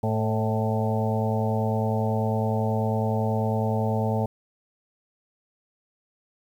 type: harmonic tone with a mistuned harmonic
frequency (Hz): 110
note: A2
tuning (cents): 0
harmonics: 1 / 2 / 4 / 5 / 6 / 7 / 8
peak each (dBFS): -25 / -28 / -31 / -32 / -33 / -33 / -34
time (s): 0.03-4.26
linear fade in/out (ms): 5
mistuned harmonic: 6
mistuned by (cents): -31
effects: 9-bit